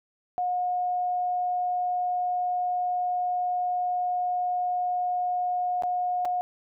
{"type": "tone with dropouts", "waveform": "sine", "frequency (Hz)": 721, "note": "F#5", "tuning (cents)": -45, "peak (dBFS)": -24, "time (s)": [0.38, 6.41], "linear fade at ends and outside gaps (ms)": 0, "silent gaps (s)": [[5.823, 5.835], [6.25, 6.254]], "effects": []}